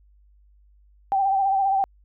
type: tone with vibrato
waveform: sine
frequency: 781 Hz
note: G5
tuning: 7 cents flat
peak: -18 dBFS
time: 1.12-1.84 s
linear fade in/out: 0 ms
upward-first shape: sine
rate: 15 Hz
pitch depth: 42 cents each way
effects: added 50 Hz sine -53 dBFS peak until 2.04 s